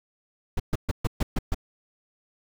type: noise bursts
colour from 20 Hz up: brown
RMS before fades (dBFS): -23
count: 7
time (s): 0.57-1.546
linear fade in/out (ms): 5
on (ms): 28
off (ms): 130
effects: none